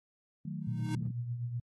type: chord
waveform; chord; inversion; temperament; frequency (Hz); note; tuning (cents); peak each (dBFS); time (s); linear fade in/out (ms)
sine; D# diminished; none; equal; 155.56 / 185 / 220; D#3 / F#3 / A3; 0 / 0 / 0; -39 / -40 / -43; 0.45-1.11; 5
type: tone with exponential growth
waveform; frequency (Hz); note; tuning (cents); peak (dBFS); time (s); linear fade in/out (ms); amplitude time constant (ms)
square; 309.6; D#4; -9; -34; 0.61-0.95; 2; 72
type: tone with tremolo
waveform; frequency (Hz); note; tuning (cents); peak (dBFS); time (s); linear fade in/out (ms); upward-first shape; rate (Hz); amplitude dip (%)
sine; 120; B2; -49; -31; 0.67-1.6; 5; triangle; 8.1; 60
effects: AAC 32 kbps